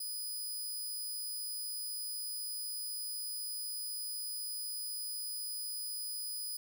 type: tone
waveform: 10% pulse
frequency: 4978 Hz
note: D#8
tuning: in tune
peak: -31 dBFS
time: 0-6.57 s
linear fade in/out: 5 ms
effects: none